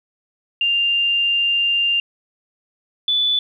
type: tone pair in turn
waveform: sine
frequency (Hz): 2794 / 3476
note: F7 / A7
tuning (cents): 0 / -22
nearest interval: major third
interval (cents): 378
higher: second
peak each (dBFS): -15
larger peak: neither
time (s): 0.61-2 / 3.08-3.39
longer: first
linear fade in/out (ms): 2
effects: 9-bit